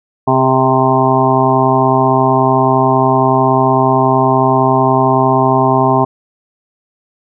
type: harmonic tone with a mistuned harmonic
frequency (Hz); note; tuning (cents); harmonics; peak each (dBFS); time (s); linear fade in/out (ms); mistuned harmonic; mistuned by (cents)
130.81; C3; 0; 1 / 2 / 3 / 5 / 6 / 7 / 8; -16 / -16 / -16 / -16 / -16 / -16 / -16; 0.27-6.05; 10; 3; +16
effects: none